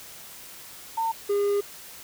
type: tone pair in turn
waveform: sine / triangle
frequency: 905 / 405.9 Hz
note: A5 / G#4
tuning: +48 / -40 cents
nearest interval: octave + major second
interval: 1388 cents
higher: first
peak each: -23 / -19 dBFS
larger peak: second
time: 0.97-1.12 / 1.29-1.61 s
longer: second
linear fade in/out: 10 ms
effects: white hiss -44 dBFS RMS until 2.03 s